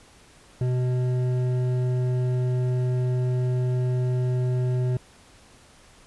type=tone with hard clipping; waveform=triangle; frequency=125.8 Hz; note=B2; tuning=32 cents sharp; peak=-23 dBFS; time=0.61-4.97 s; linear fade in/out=2 ms; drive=13 dB; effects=pink hiss -53 dBFS RMS until 6.06 s + resampled to 24000 Hz